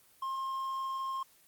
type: tone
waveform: triangle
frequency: 1065 Hz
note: C6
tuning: 30 cents sharp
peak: -31 dBFS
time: 0.22-1.23 s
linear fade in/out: 5 ms
effects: white hiss -63 dBFS RMS until 1.47 s + Opus 24 kbps